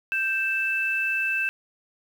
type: tone pair together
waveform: sine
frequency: 1565.5 / 2642 Hz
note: G6 / E7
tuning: -3 / +3 cents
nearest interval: major sixth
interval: 906 cents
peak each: -27 / -24 dBFS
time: 0.12-1.49 s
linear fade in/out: 0 ms
effects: 8-bit